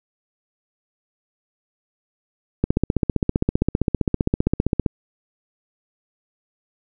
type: click train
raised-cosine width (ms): 3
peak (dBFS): -4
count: 35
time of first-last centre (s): 2.64-4.862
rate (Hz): 15.3
effects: none